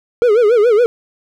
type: tone with vibrato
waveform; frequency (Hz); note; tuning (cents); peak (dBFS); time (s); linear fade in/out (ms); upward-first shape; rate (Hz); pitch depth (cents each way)
triangle; 449.9; A4; +39; -6; 0.22-0.86; 0; sine; 7.1; 170
effects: none